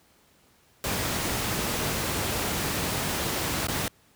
pink noise with dropouts, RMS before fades -28 dBFS, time 0.84-3.88 s, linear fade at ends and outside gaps 1 ms, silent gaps 3.67-3.684 s, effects pink hiss -61 dBFS RMS until 4.15 s + high-pass 60 Hz 12 dB/octave

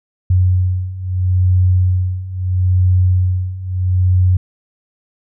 sine beating tone pair, 91.1 / 91.86 Hz, F#2 / F#2, -26 / -12 cents, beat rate 0.76 Hz, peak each -16 / -13 dBFS, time 0.3-4.37 s, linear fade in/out 5 ms, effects none

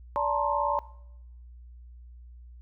sine tone cluster, 579 / 877 / 936 / 1056 Hz, D5 / A5 / A#5 / C6, -25 / -6 / +7 / +16 cents, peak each -30 dBFS, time 0.16-0.79 s, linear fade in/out 0 ms, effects noise-tail reverb RT60 0.8 s tail -19 dB re dry + added 60 Hz sine -45 dBFS peak until 2.61 s

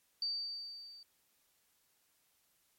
sine tone with level ramp, 4620 Hz, D8, 29 cents flat, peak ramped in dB -32 to -52 dBFS, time 0.22-1.03 s, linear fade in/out 2 ms, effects white hiss -74 dBFS RMS until 2.78 s + MP3 64 kbps

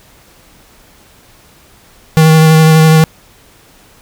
square tone with vibrato, 158.5 Hz, D#3, 32 cents sharp, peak -4 dBFS, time 2.17-3.04 s, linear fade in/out 0 ms, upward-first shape sine, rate 12 Hz, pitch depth 15 cents each way, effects pink hiss -44 dBFS RMS until 4.01 s

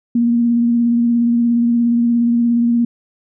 sine tone with vibrato, 236.1 Hz, A#3, 22 cents sharp, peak -11 dBFS, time 0.15-2.85 s, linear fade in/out 5 ms, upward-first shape triangle, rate 17 Hz, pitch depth 26 cents each way, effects none

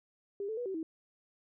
sine tone with pitch steps, 400.7 / 439.5 / 486.8 / 382.4 / 322 Hz, G4 / A4 / B4 / G4 / E4, +38 / -2 / -25 / -43 / -41 cents, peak -34 dBFS, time 0.4-0.83 s, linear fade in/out 2 ms, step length 86 ms, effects none

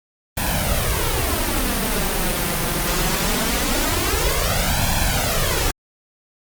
pink noise with flanger, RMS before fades -20 dBFS, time 0.37-5.71 s, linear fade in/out 5 ms, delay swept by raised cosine 1.2 to 5.8 ms, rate 0.22 Hz, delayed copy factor +0.75, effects Opus 32 kbps

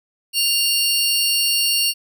sawtooth tone pair together, 2794 / 4445 Hz, F7 / C#8, 0 / +4 cents, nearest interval minor sixth, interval 804 cents, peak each -16 dBFS, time 0.33-1.94 s, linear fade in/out 50 ms, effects none

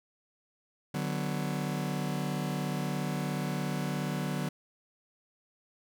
40% pulse chord, B minor, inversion first, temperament just, 148.16 / 185.21 / 246.9 Hz, D3 / F#3 / B3, +16 / +2 / 0 cents, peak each -33 / -34 / -37 dBFS, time 0.94-4.49 s, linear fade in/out 5 ms, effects none

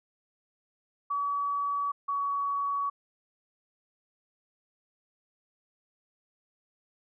sine tone pair in turn, 1139 / 1127.9 Hz, C#6 / C#6, +47 / +30 cents, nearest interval unison, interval 17 cents, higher first, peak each -27 dBFS, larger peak neither, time 1.1-1.92 / 2.08-2.9 s, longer neither, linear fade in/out 10 ms, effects none

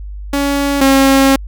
sawtooth tone pair in turn, 281.5 / 270.8 Hz, C#4 / C#4, +27 / -40 cents, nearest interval minor second, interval 67 cents, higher first, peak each -9 / -3 dBFS, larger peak second, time 0.33-0.81 / 0.81-1.36 s, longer second, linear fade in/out 5 ms, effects added 50 Hz sine -24 dBFS peak until 1.47 s

